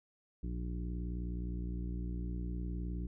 harmonic tone with a mistuned harmonic, 59.5 Hz, A#1, 36 cents sharp, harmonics 1 / 2 / 3 / 4 / 5 / 6 / 7, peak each -37 / -46 / -43 / -56 / -48 / -54 / -61 dBFS, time 0.43-3.07 s, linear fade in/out 5 ms, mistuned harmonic 7, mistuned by +17 cents, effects none

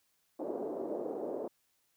pink band-pass noise, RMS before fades -38 dBFS, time 0.39-1.48 s, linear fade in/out 5 ms, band 320 to 600 Hz, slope 24 dB/octave, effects white hiss -75 dBFS RMS until 1.96 s

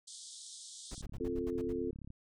white band-pass noise, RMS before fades -50 dBFS, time 0.07-1.02 s, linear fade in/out 10 ms, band 3300 to 9300 Hz, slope 96 dB/octave
brown noise bursts, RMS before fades -43 dBFS, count 8, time 0.91-1.727 s, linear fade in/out 5 ms, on 40 ms, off 71 ms
click train, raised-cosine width 5 ms, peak -36 dBFS, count 40, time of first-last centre 0.98-2.104 s, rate 34.7 Hz
sine chord, F major, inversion second, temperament equal, 261.6 / 349.2 / 440 Hz, C4 / F4 / A4, 0 / 0 / 0 cents, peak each -38 dBFS, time 1.2-1.91 s, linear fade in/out 5 ms
effects none

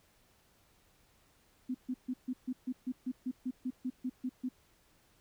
sine tone bursts, 254.1 Hz, B3, 49 cents sharp, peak -32 dBFS, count 15, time 1.69-4.49 s, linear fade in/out 10 ms, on 56 ms, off 140 ms, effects pink hiss -68 dBFS RMS until 5.2 s

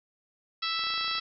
harmonic tone, 659.3 Hz, E5, in tune, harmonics 2 / 3 / 4 / 5 / 6 / 7 / 8, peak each -34 / -39 / -37 / -36 / -34 / -37 / -38 dBFS, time 0.62-1.2 s, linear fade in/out 10 ms
clicks, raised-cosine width 0.5 ms, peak -31 dBFS, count 12, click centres 0.793 / 0.838 / 0.869 / 0.904 / 0.939 / 0.978 / 1.011 / 1.045 / 1.08 / 1.113 / 1.153 / 1.183 s
effects none

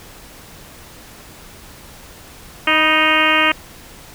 harmonic tone with a mistuned harmonic, 311.1 Hz, D#4, in tune, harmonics 1 / 2 / 3 / 4 / 5 / 6 / 7 / 8 / 9 / 10, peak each -23 / -23 / -23 / -19 / -22 / -20 / -20 / -19 / -20 / -25 dBFS, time 2.67-3.52 s, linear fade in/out 5 ms, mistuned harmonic 3, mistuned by +49 cents, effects pink hiss -40 dBFS RMS until 4.14 s

